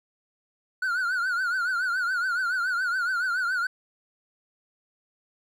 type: tone with vibrato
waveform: triangle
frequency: 1458 Hz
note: F#6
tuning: 26 cents flat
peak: -22 dBFS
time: 0.82-3.67 s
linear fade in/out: 5 ms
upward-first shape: triangle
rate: 7.1 Hz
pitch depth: 120 cents each way
effects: none